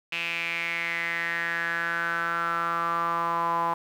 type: tone with band-pass filter sweep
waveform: sawtooth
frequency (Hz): 168.7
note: E3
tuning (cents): +40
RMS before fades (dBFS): -28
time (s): 0.12-3.74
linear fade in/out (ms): 5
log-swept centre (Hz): 2600 to 960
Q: 6.5
effects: 9-bit